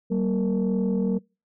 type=tone cluster; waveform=sine; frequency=192 / 234.1 / 462.7 Hz; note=G3 / A#3 / A#4; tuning=-36 / +8 / -13 cents; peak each=-22 / -26 / -27 dBFS; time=0.1-1.19 s; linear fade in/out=20 ms; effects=noise-tail reverb RT60 0.3 s tail -26 dB re dry + tanh soft clip ceiling -16 dBFS